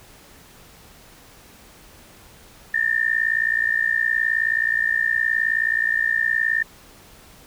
sine tone with amplitude modulation, 1800 Hz, A6, 39 cents sharp, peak -14 dBFS, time 2.74-6.63 s, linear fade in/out 5 ms, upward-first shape sine, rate 59.1 Hz, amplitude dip 90%, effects pink hiss -48 dBFS RMS until 7.46 s

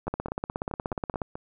two click trains, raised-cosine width 1 ms, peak -15 / -21 dBFS, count 20 / 7, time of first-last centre 0.08-1.218 / 0.07-1.355 s, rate 16.7 / 4.67 Hz, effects none

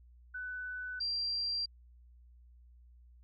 sine tone pair in turn, 1497 / 4734 Hz, F#6 / D8, +20 / +13 cents, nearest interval octave + minor sixth, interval 1993 cents, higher second, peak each -38 / -32 dBFS, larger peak second, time 0.34-1 / 1-1.66 s, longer neither, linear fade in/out 10 ms, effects added 60 Hz sine -56 dBFS peak until 3.23 s

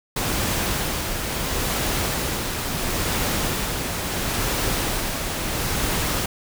pink noise with tremolo, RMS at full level -23 dBFS, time 0.16-6.26 s, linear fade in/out 5 ms, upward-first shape sine, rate 0.73 Hz, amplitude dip 35%, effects none

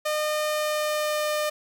sawtooth tone with pitch glide, 608 to 604.1 Hz, D#5 to D5, -40 to +49 cents, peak -20 dBFS, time 0.05-1.5 s, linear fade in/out 10 ms, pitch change -11 cents, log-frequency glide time 0.45-1.29 s, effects 9-bit

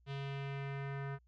square tone with low-pass filter sweep, 138.59 Hz, C#3, in tune, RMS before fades -41 dBFS, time 0.06-1.19 s, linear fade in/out 50 ms, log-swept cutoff 3400 to 1600 Hz, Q 2.2, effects added 60 Hz sine -65 dBFS peak until 1.27 s

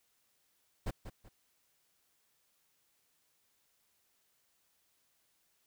brown noise with echo, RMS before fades -34 dBFS, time 0.86-0.91 s, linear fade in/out 10 ms, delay 190 ms, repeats 2, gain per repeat -10 dB, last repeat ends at 1.29 s, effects white hiss -75 dBFS RMS until 5.66 s

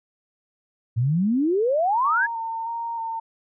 sine exponential sweep, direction up, 109.8 to 1738 Hz, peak -18 dBFS, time 0.96-2.27 s, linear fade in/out 20 ms
sine tone with vibrato, 917 Hz, A#5, 29 cents flat, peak -26 dBFS, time 2.04-3.2 s, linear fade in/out 10 ms, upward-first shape square, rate 1.6 Hz, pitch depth 20 cents each way
effects none

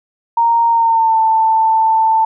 sine tone with pitch glide, 929 to 888.1 Hz, A#5 to A5, -6 to +16 cents, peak -9 dBFS, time 0.37-2.25 s, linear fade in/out 5 ms, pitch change -78 cents, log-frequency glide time 0.68-1.2 s, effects none

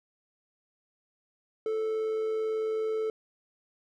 triangle tone with amplitude modulation, 438.8 Hz, A4, 5 cents flat, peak -24 dBFS, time 1.66-3.1 s, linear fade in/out 2 ms, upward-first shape sine, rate 98.2 Hz, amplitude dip 30%, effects none

